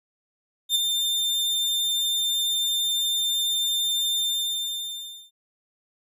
40% pulse tone with ADSR envelope, 3597 Hz, A7, 37 cents sharp, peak -16 dBFS, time 0.69-5.31 s, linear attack 62 ms, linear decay 15 ms, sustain -5 dB, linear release 1100 ms, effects none

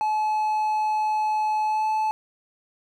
triangle tone with pitch glide, 858 to 867 Hz, A5 to A5, -44 to -26 cents, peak -19 dBFS, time 0.01-2.11 s, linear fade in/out 0 ms, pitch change +18 cents, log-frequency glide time 1.65-1.87 s, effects none

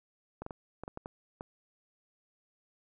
clicks, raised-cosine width 1 ms, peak -26 dBFS, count 8, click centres 0.42 / 0.464 / 0.508 / 0.836 / 0.879 / 0.974 / 1.059 / 1.409 s, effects none

